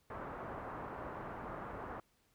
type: low-pass noise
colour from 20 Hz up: white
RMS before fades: -45 dBFS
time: 0.1-2 s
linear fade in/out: 2 ms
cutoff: 1300 Hz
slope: 24 dB/octave
effects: pink hiss -74 dBFS RMS until 2.34 s